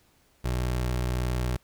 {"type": "tone", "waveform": "25% pulse", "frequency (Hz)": 61.74, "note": "B1", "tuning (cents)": 0, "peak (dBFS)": -22, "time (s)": [0.44, 1.57], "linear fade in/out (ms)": 10, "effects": ["pink hiss -64 dBFS RMS until 1.63 s"]}